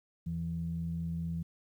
sine tone pair together, 82.41 / 166.83 Hz, E2 / E3, 0 / +21 cents, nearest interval octave, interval 1221 cents, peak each -39 / -33 dBFS, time 0.26-1.43 s, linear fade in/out 10 ms, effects tanh soft clip ceiling -25 dBFS + 11-bit

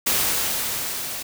white noise with level ramp, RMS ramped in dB -20 to -31 dBFS, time 0.06-1.23 s, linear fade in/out 10 ms, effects none

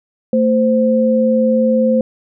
sine tone pair together, 224.6 / 519 Hz, A3 / C5, +36 / -14 cents, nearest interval octave + minor third, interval 1450 cents, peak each -13 dBFS, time 0.33-2.01 s, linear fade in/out 2 ms, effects none

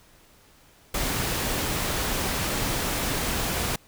pink noise, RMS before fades -27 dBFS, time 0.94-3.76 s, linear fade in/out 5 ms, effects pink hiss -56 dBFS RMS until 3.87 s

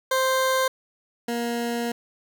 20% pulse tone pair in turn, 523 / 236.2 Hz, C5 / A#3, -1 / +23 cents, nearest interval octave + major second, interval 1376 cents, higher first, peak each -15 / -20 dBFS, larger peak first, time 0.11-0.68 / 1.28-1.92 s, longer second, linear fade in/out 5 ms, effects none

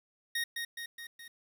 25% pulse tone with echo, 1864.7 Hz, A#6, in tune, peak -27 dBFS, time 0.35-0.44 s, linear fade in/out 5 ms, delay 210 ms, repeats 4, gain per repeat -4 dB, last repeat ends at 1.28 s, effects 10-bit

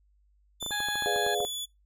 sawtooth tone with pitch glide, 3520 to 3438 Hz, A7 to A7, 0 to -41 cents, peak -30 dBFS, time 0.6-1.66 s, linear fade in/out 20 ms, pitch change -41 cents, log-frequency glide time 0.76-0.82 s
clicks, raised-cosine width 1 ms, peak -25 dBFS, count 10, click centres 0.627 / 0.663 / 0.708 / 0.804 / 0.886 / 0.956 / 1.023 / 1.161 / 1.265 / 1.404 s
harmonic tone, 830.6 Hz, G#5, in tune, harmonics 1 / 2 / 3 / 4 / 5, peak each -36 / -31 / -47 / -45 / -40 dBFS, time 0.71-1.35 s, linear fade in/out 10 ms
sine chord, G# diminished seventh, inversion none, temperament equal with one note detuned, 415.3 / 493.9 / 587.3 / 704.9 Hz, G#4 / B4 / D5 / F5, 0 / 0 / 0 / +16 cents, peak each -31 / -35 / -35 / -31 dBFS, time 1.06-1.45 s, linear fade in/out 0 ms
effects noise-tail reverb RT60 0.2 s tail -23 dB re dry + added 50 Hz sine -62 dBFS peak until 1.85 s

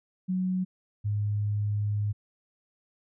sine tone pair in turn, 185 / 103.83 Hz, F#3 / G#2, 0 / 0 cents, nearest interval minor seventh, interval 1000 cents, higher first, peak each -25 dBFS, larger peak neither, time 0.28-0.65 / 1.04-2.13 s, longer second, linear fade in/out 20 ms, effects none

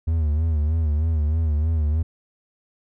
triangle tone with vibrato, 78 Hz, D#2, 5 cents sharp, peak -16 dBFS, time 0.07-2.03 s, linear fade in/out 10 ms, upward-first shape sine, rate 3.2 Hz, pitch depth 91 cents each way, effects none

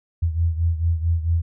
sine beating tone pair, 82.41 / 86.91 Hz, E2 / F2, 0 / -8 cents, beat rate 4.5 Hz, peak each -19 / -24 dBFS, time 0.22-1.42 s, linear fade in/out 10 ms, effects none

